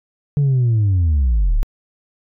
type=linear sweep; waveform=sine; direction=down; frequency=146.83 to 30 Hz; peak=-10 dBFS; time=0.37-1.63 s; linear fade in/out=0 ms; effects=tanh soft clip ceiling -11 dBFS